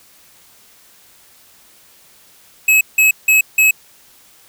square tone bursts, 2571 Hz, E7, 44 cents flat, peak -9 dBFS, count 4, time 2.68-3.71 s, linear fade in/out 5 ms, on 130 ms, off 170 ms, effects white hiss -48 dBFS RMS until 4.48 s

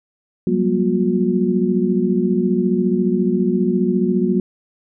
sine tone cluster, 182.8 / 197.4 / 236.6 / 361.1 Hz, F#3 / G3 / A#3 / F#4, -21 / +12 / +26 / -42 cents, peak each -20 dBFS, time 0.47-4.4 s, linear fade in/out 2 ms, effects none

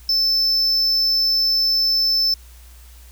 triangle tone, 5280 Hz, E8, 2 cents sharp, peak -14 dBFS, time 0.09-2.34 s, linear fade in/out 2 ms, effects added 60 Hz sine -41 dBFS peak until 3.11 s + white hiss -50 dBFS RMS until 3.11 s

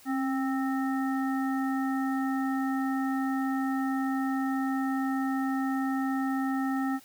harmonic tone with a mistuned harmonic, 263.3 Hz, C4, 11 cents sharp, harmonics 1 / 3 / 5 / 7, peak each -27 / -35 / -38 / -40 dBFS, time 0.05-7 s, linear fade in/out 50 ms, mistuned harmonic 1, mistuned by +32 cents, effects white hiss -55 dBFS RMS until 7.04 s

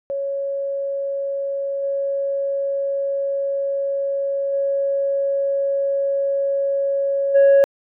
sine tone with level steps, 554.4 Hz, C#5, in tune, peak -21 / -19 / -17 / -7 dBFS, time 0.1-7.64 s, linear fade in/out 0 ms, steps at 1.82 / 4.52 / 7.34 s, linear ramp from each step 20 ms, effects tanh soft clip ceiling -8 dBFS

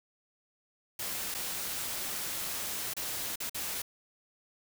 white noise with dropouts, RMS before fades -36 dBFS, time 0.99-3.82 s, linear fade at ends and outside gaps 5 ms, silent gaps 1.343-1.347 / 2.937-2.966 / 3.358-3.402 / 3.496-3.545 s, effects none

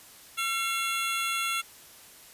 square tone cluster, 1356 / 2162 / 2734 / 3404 Hz, E6 / C#7 / F7 / G#7, +49 / -44 / -37 / +42 cents, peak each -32 / -36 / -33 / -35 dBFS, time 0.37-1.62 s, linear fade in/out 20 ms, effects white hiss -51 dBFS RMS until 2.33 s + resampled to 32000 Hz

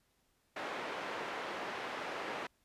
pink band-pass noise, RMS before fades -41 dBFS, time 0.56-2.47 s, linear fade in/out 5 ms, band 430 to 2300 Hz, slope 12 dB/octave, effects pink hiss -75 dBFS RMS until 2.64 s + resampled to 32000 Hz

